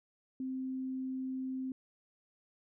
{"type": "tone", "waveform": "sine", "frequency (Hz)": 260.9, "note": "C4", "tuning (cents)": -5, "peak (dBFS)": -35, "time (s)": [0.4, 1.72], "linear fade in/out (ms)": 2, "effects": []}